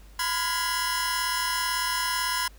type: tone cluster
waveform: sawtooth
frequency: 972 / 1010 / 1415 / 1658 / 5230 Hz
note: B5 / B5 / F6 / G#6 / E8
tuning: -28 / +39 / +22 / -3 / -15 cents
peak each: -32 / -25 / -31 / -29 / -29 dBFS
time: 0.19-2.48 s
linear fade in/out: 5 ms
effects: added 50 Hz sine -47 dBFS peak until 2.58 s + pink hiss -57 dBFS RMS until 2.58 s